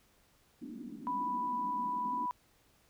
pink band-pass noise, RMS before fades -45 dBFS, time 0.61-2.26 s, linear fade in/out 5 ms, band 210 to 300 Hz, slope 48 dB/octave
sine tone, 987.8 Hz, B5, in tune, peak -32 dBFS, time 1.07-2.31 s, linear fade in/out 0 ms
effects pink hiss -68 dBFS RMS until 2.89 s

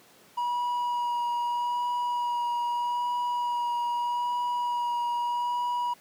triangle tone with vibrato, 964 Hz, B5, 42 cents flat, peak -24 dBFS, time 0.37-5.94 s, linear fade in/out 10 ms, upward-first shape sine, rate 0.8 Hz, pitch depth 12 cents each way, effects pink hiss -56 dBFS RMS until 6 s + high-pass 200 Hz 12 dB/octave

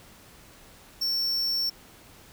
square tone, 5440 Hz, F8, 46 cents flat, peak -25 dBFS, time 1.01-1.7 s, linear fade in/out 10 ms, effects pink hiss -52 dBFS RMS until 2.32 s

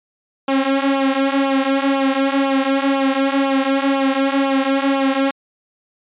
sawtooth tone with flanger, 272 Hz, C#4, 33 cents flat, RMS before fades -17 dBFS, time 0.48-5.31 s, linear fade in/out 5 ms, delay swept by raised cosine 0.5 to 4.8 ms, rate 2 Hz, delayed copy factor -0.75, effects resampled to 8000 Hz

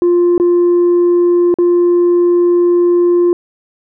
sine tone with dropouts, 350 Hz, F4, 4 cents sharp, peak -5 dBFS, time 0.02-3.33 s, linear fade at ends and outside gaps 1 ms, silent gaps 0.379-0.399 / 1.541-1.586 s, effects tanh soft clip ceiling -6 dBFS

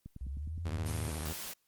click train, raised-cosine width 5 ms, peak -33 dBFS, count 9, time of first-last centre 0.06-0.89 s, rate 9.64 Hz
sine linear sweep, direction up, 63 to 110 Hz, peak -36 dBFS, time 0.21-1.08 s, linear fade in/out 0 ms
sawtooth tone with vibrato, 77.78 Hz, D#2, in tune, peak -32 dBFS, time 0.65-1.33 s, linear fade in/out 10 ms, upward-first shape square, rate 14 Hz, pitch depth 100 cents each way
white noise, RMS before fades -42 dBFS, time 0.85-1.54 s, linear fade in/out 20 ms
effects white hiss -75 dBFS RMS until 1.67 s + Opus 24 kbps

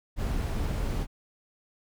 brown noise, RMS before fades -29 dBFS, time 0.16-1.07 s, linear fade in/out 50 ms, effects none

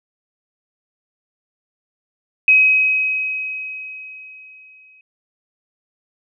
sine tone with exponential decay, 2537 Hz, D#7, 33 cents sharp, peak -7 dBFS, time 2.48-5.01 s, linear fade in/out 2 ms, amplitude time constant 550 ms, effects none

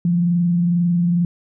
sine tone with frequency modulation, 173.5 Hz, F3, 11 cents flat, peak -14 dBFS, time 0.05-1.25 s, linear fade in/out 2 ms, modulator 22.2 Hz, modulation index 0.21, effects none

